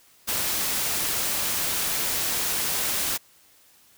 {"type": "noise", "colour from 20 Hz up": "white", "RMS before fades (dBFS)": -26, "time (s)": [0.27, 3.18], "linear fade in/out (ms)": 20, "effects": ["white hiss -57 dBFS RMS until 3.97 s"]}